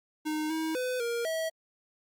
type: tone with pitch steps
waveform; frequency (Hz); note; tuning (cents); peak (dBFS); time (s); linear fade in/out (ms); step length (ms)
square; 308 / 318.9 / 504 / 470.1 / 646; D#4 / D#4 / B4 / A#4 / E5; -17 / +43 / +35 / +15 / -35; -30; 0.25-1.5; 20; 250
effects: Opus 48 kbps